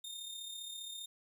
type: tone with amplitude modulation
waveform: sawtooth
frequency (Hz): 3649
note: A#7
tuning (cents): -38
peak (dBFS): -38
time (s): 0.04-1.06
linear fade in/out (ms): 5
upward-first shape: sine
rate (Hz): 35.1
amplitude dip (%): 45
effects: none